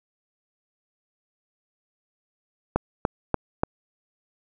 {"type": "click train", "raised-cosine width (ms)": 1, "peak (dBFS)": -6, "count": 4, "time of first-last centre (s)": [2.76, 3.635], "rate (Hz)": 3.43, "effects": []}